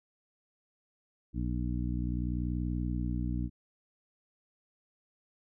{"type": "harmonic tone", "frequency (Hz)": 60.6, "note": "B1", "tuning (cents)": -32, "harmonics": [1, 2, 3, 4, 5], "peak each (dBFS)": [-33, -36, -38, -39, -40], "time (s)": [1.33, 3.5], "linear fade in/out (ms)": 50, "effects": []}